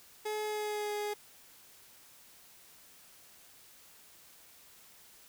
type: tone with pitch glide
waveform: 30% pulse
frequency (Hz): 425.9 to 416.2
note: G#4 to G#4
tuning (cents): +44 to +4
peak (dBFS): -31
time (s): 0.25-1.14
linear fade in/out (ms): 10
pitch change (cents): -40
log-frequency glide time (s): 0.43-0.93
effects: white hiss -58 dBFS RMS until 5.28 s